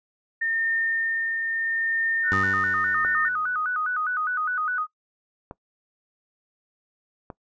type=tone with tremolo; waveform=sine; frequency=1818 Hz; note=A#6; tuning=44 cents flat; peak=-21 dBFS; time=0.41-3.29 s; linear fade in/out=10 ms; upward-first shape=triangle; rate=0.75 Hz; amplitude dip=35%
type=tone with vibrato; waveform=sine; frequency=1360 Hz; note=F6; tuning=46 cents flat; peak=-23 dBFS; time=2.23-4.87 s; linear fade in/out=50 ms; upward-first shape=square; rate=4.9 Hz; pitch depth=150 cents each way
type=tone with exponential decay; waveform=15% pulse; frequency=96.4 Hz; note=G2; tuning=28 cents flat; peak=-19 dBFS; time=2.32-3.7 s; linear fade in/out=0 ms; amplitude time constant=300 ms
type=clicks; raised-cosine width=1 ms; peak=-22 dBFS; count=3; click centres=3.049 / 5.511 / 7.302 s
effects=noise-tail reverb RT60 0.1 s tail -21 dB re dry + resampled to 16000 Hz